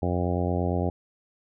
harmonic tone, 88.7 Hz, F2, 27 cents sharp, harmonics 1 / 2 / 3 / 4 / 5 / 6 / 7 / 8 / 9, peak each -27 / -30 / -32 / -33 / -34 / -35 / -35 / -36 / -37 dBFS, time 0.02-0.9 s, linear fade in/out 5 ms, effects none

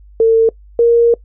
sine tone pair in turn, 451.2 / 468.5 Hz, A4 / A#4, +44 / +9 cents, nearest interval minor second, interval 65 cents, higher second, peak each -6 dBFS, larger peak neither, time 0.2-0.49 / 0.79-1.14 s, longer second, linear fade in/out 2 ms, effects noise-tail reverb RT60 0.1 s tail -23 dB re dry + added 50 Hz sine -38 dBFS peak until 1.24 s

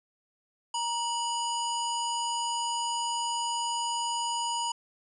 harmonic tone with a mistuned harmonic, 980 Hz, B5, 14 cents flat, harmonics 1 / 3 / 5 / 7 / 9, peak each -30 / -35 / -40 / -37 / -42 dBFS, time 0.74-4.72 s, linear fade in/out 5 ms, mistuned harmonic 1, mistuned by -72 cents, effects none

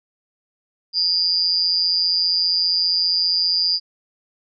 sine tone with amplitude modulation, 4800 Hz, D8, 37 cents sharp, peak -12 dBFS, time 0.93-3.8 s, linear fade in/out 50 ms, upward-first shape sine, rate 175 Hz, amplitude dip 95%, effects none

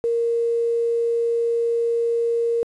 sine tone with quantisation, 466.2 Hz, A#4, in tune, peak -18 dBFS, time 0.04-2.63 s, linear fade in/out 0 ms, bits 8, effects resampled to 24000 Hz

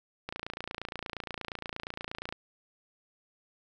click train, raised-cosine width 0.3 ms, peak -20 dBFS, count 59, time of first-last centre 0.29-2.325 s, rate 28.5 Hz, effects none

